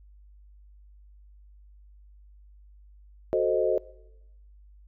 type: chord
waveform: sine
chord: F# diminished seventh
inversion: none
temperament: equal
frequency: 370 / 440 / 523.3 / 622.3 Hz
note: F#4 / A4 / C5 / Eb5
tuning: 0 / 0 / 0 / 0 cents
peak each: -27 dBFS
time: 3.33-3.78 s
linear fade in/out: 0 ms
effects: noise-tail reverb RT60 0.9 s tail -20 dB re dry + added 50 Hz sine -50 dBFS peak until 4.87 s